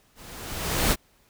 pink noise with level ramp, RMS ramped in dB -47 to -19 dBFS, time 0.15-0.96 s, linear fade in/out 50 ms, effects pink hiss -62 dBFS RMS until 1.29 s

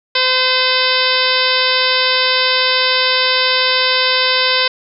harmonic tone with a mistuned harmonic, 513 Hz, C5, 34 cents flat, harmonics 1 / 2 / 3 / 4 / 5 / 6 / 7 / 8 / 9 / 10, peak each -21 / -21 / -21 / -21 / -21 / -21 / -21 / -21 / -21 / -21 dBFS, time 0.15-4.68 s, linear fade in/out 5 ms, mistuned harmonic 8, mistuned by -47 cents, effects none

